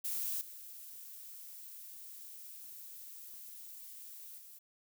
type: noise with level steps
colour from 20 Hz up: violet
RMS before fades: -37 / -50 / -54 dBFS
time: 0.04-4.59 s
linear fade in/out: 10 ms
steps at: 0.41 / 4.38 s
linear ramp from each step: 2 ms
effects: none